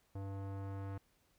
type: tone with low-pass filter sweep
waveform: square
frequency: 98 Hz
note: G2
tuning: in tune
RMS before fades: -43 dBFS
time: 0.15-0.98 s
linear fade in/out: 5 ms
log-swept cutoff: 820 to 1400 Hz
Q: 1
effects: pink hiss -74 dBFS RMS until 1.38 s